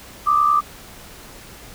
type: tone pair together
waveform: sine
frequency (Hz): 1180.8 / 1251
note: D6 / D#6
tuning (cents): +9 / +9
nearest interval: minor second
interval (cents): 100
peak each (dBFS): -14 / -20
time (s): 0.26-0.61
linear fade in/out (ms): 20
effects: pink hiss -41 dBFS RMS until 1.74 s